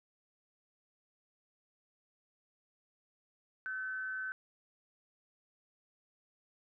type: tone with amplitude modulation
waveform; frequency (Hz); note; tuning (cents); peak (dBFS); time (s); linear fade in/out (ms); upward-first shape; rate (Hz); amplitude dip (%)
sine; 1522; F#6; +48; -34; 3.66-4.32; 0; sine; 210; 50
effects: none